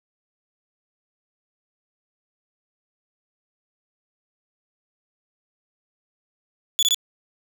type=tone bursts; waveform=30% pulse; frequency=3439 Hz; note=A7; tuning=40 cents flat; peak=-14 dBFS; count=3; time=6.79-6.945 s; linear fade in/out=0 ms; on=37 ms; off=22 ms; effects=none